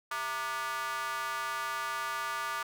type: tone with high-pass filter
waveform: square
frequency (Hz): 132.1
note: C3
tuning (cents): +17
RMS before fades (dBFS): -35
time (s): 0.11-2.63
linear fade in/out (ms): 5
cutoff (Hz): 1200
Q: 3.5
effects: none